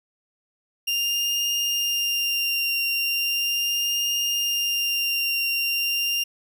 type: tone with vibrato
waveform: 30% pulse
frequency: 2794 Hz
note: F7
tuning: in tune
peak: -19 dBFS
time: 0.87-6.24 s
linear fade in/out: 10 ms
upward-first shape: triangle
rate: 0.38 Hz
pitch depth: 17 cents each way
effects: none